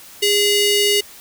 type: ring-modulated tone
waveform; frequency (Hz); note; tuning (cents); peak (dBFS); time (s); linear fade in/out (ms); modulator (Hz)
sawtooth; 1648; G#6; -14; -7; 0.22-1.01; 10; 1240
effects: white hiss -41 dBFS RMS until 1.2 s